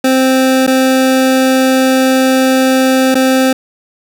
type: tone with dropouts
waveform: 25% pulse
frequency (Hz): 261.6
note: C4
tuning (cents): 0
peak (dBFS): -4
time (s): 0.04-3.53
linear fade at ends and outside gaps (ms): 5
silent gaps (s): 0.667-0.675 / 3.145-3.152
effects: none